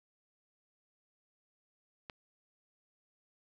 click, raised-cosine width 0.3 ms, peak -27 dBFS, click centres 2.098 s, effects none

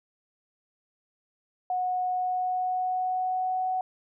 sine tone with pitch glide, 732 to 744.4 Hz, F#5 to F#5, -19 to +10 cents, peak -25 dBFS, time 1.7-3.81 s, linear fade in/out 2 ms, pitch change +29 cents, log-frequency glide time 2.09-3.69 s, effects none

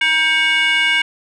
sine tone with frequency modulation, 2225 Hz, C#7, 6 cents sharp, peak -10 dBFS, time 0.01-1.02 s, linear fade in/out 5 ms, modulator 638 Hz, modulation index 1.2, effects tanh soft clip ceiling -11 dBFS

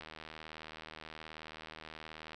click train, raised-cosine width 0.3 ms, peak -30 dBFS, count 185, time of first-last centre 0.01-2.345 s, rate 78.8 Hz, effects none

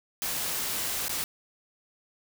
white noise with dropouts, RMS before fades -31 dBFS, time 0.22-1.24 s, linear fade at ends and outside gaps 0 ms, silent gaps 1.082-1.094 s, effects none

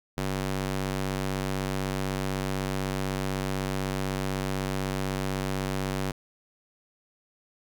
square tone with high-pass filter, 48 Hz, G1, 36 cents flat, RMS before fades -30 dBFS, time 0.17-6.12 s, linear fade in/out 10 ms, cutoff 110 Hz, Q 0.6, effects none

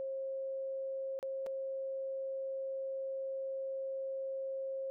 sine tone with dropouts, 536 Hz, C5, 42 cents sharp, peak -36 dBFS, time 0-4.9 s, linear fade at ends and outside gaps 0 ms, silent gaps 1.19-1.228 / 1.463-1.467 s, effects none

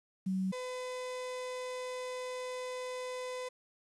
sine / 35% pulse tone pair in turn, 188.7 / 504.9 Hz, F#3 / B4, +34 / +38 cents, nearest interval octave + perfect fourth, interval 1704 cents, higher second, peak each -30 / -36 dBFS, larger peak first, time 0.26-0.52 / 0.52-3.49 s, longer second, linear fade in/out 10 ms, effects resampled to 24000 Hz + 10-bit

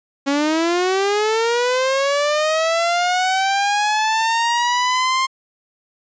sawtooth linear sweep, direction up, 273.9 to 1061 Hz, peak -12 dBFS, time 0.26-5.27 s, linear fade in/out 20 ms, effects resampled to 16000 Hz

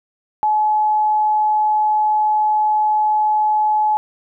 sine tone, 853 Hz, G#5, 46 cents sharp, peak -13 dBFS, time 0.43-3.97 s, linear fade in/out 0 ms, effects none

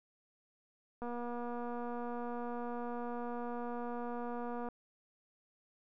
click train, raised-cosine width 1 ms, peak -29 dBFS, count 881, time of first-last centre 1.02-4.687 s, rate 240 Hz, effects none

